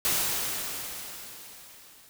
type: noise with level ramp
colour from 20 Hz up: white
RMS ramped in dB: -25 to -55 dBFS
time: 0.05-2.09 s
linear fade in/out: 0 ms
effects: none